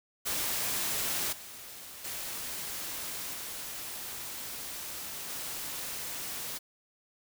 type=noise with level steps; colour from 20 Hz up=white; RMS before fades=-32 / -46 / -38 / -40 / -38 dBFS; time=0.25-6.59 s; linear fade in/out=20 ms; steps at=1.32 / 2.04 / 3.33 / 5.29 s; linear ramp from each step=10 ms; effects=none